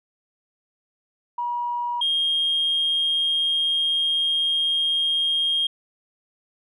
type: tone pair in turn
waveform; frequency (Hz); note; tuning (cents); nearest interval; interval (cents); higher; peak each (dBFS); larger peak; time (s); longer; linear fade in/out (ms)
sine; 961 / 3232; B5 / G#7; -48 / -48; octave + major sixth; 2100; second; -23 / -18; second; 1.38-2.01 / 2.01-5.67; second; 5
effects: tanh soft clip ceiling -15 dBFS